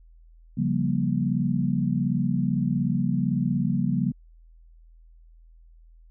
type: chord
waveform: sine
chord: G half-diminished seventh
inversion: second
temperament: equal with one note detuned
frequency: 138.59 / 174.61 / 196 / 237.2 Hz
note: Db3 / F3 / G3 / Bb3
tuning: 0 / 0 / 0 / +30 cents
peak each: -27 dBFS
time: 0.57-4.12 s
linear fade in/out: 10 ms
effects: added 41 Hz sine -49 dBFS peak until 6.1 s